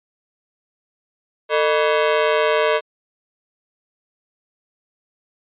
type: ring-modulated tone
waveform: sawtooth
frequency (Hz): 529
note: C5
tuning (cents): +19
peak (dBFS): -8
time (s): 1.49-2.81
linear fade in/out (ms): 50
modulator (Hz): 81.1
effects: resampled to 8000 Hz